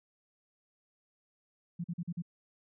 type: tone bursts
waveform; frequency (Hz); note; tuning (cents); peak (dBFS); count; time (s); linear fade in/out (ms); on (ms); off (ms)
sine; 172.1; F3; -25; -33; 5; 1.79-2.222; 10; 52; 43
effects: none